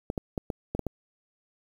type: clicks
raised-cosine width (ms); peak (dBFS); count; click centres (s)
2; -16; 7; 0.101 / 0.178 / 0.378 / 0.502 / 0.75 / 0.793 / 0.867
effects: 8-bit